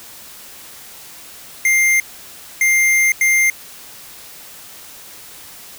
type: tone bursts at uneven times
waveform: square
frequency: 2100 Hz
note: C7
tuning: 6 cents sharp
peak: -12 dBFS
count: 3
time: 1.65-2 / 2.61-3.12 / 3.21-3.5 s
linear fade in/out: 2 ms
effects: white hiss -38 dBFS RMS until 5.78 s